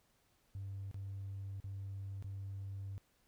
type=tone with dropouts; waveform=triangle; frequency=98 Hz; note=G2; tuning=in tune; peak=-38 dBFS; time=0.55-2.98 s; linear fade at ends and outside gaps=0 ms; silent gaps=0.913-0.944 / 1.601-1.642 / 2.225-2.244 s; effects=tanh soft clip ceiling -38 dBFS + pink hiss -74 dBFS RMS until 3.27 s